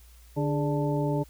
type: harmonic tone with a mistuned harmonic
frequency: 146.83 Hz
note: D3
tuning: in tune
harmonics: 1 / 2 / 3 / 4 / 6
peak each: -27 / -30 / -32 / -33 / -35 dBFS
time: 0.36-1.24 s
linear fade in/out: 20 ms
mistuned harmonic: 3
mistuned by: -100 cents
effects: added 59 Hz sine -50 dBFS peak until 1.29 s + white hiss -59 dBFS RMS until 1.29 s